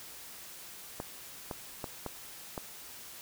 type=clicks; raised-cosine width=1 ms; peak=-22 dBFS; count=5; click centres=1.001 / 1.512 / 1.842 / 2.063 / 2.578 s; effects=white hiss -48 dBFS RMS until 3.21 s